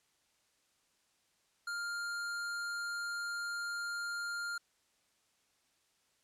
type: tone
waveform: square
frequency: 1402 Hz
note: F6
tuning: 6 cents sharp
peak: -37 dBFS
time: 1.67-4.58 s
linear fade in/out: 5 ms
effects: white hiss -74 dBFS RMS until 6.23 s + low-pass 9000 Hz 12 dB/octave